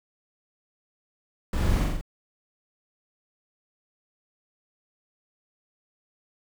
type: noise with echo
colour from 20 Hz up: brown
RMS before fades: -25 dBFS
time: 1.53-1.84 s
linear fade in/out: 2 ms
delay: 43 ms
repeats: 4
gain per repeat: -2 dB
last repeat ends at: 2.012 s
effects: none